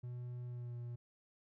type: tone with pitch glide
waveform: triangle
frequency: 122.7 to 120.11 Hz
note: B2 to B2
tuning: -11 to -48 cents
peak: -40 dBFS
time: 0.03-0.96 s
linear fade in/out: 10 ms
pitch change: -37 cents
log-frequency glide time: 0.46-0.76 s
effects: none